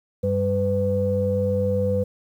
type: tone cluster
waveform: sine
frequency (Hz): 96.8 / 195.9 / 501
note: G2 / G3 / B4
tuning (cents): -21 / -1 / +25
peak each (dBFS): -24 / -26 / -21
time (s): 0.23-2.04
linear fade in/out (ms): 10
effects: tanh soft clip ceiling -10 dBFS + 9-bit